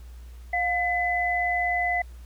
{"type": "tone pair together", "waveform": "sine", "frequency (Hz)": [709, 2011], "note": ["F5", "B6"], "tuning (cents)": [26, 31], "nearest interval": "octave + tritone", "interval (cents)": 1805, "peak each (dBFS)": -25, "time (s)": [0.53, 2.02], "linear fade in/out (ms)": 5, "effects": ["added 60 Hz sine -40 dBFS peak until 2.25 s", "pink hiss -58 dBFS RMS until 2.25 s"]}